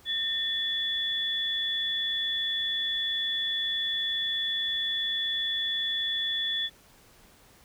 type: tone pair together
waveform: sine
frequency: 1817 / 3433 Hz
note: A#6 / A7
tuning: -45 / -43 cents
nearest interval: major seventh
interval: 1102 cents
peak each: -35 / -27 dBFS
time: 0.05-6.7 s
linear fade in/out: 50 ms
effects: pink hiss -57 dBFS RMS until 7.64 s